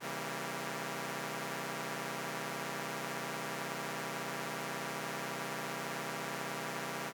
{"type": "chord", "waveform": "5% pulse", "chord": "C# diminished seventh", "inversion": "none", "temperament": "equal with one note detuned", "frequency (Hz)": [135.5, 164.81, 196, 233.1], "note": ["C#3", "E3", "G3", "Bb3"], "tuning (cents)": [-39, 0, 0, 0], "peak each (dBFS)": -32, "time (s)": [0, 7.13], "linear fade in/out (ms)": 50, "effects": []}